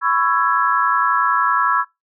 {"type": "chord", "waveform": "sine", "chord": "C# minor seventh", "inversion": "third", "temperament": "just", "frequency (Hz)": [997.9, 1108.7, 1330.5, 1663.1], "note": ["B5", "C#6", "E6", "G#6"], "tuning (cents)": [18, 0, 16, 2], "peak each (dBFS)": [-21, -19, -18, -21], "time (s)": [0.01, 1.85], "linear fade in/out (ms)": 50, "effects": ["noise-tail reverb RT60 0.2 s tail -24 dB re dry"]}